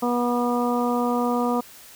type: harmonic tone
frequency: 242.5 Hz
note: B3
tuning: 31 cents flat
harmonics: 1 / 2 / 3 / 4 / 5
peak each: -23 / -26 / -28 / -29 / -30 dBFS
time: 0.02-1.61 s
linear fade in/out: 10 ms
effects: white hiss -46 dBFS RMS until 1.95 s